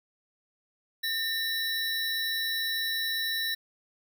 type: tone pair together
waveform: square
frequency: 1811 / 3929 Hz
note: A6 / B7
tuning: +49 / -10 cents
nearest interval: octave + minor second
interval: 1341 cents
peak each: -32 / -31 dBFS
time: 1.03-3.55 s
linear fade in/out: 10 ms
effects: none